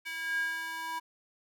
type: tone with high-pass filter sweep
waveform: square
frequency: 325.3 Hz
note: E4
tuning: 23 cents flat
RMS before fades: -35 dBFS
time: 0.05-1 s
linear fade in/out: 20 ms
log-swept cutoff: 2000 to 1100 Hz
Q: 9.2
effects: none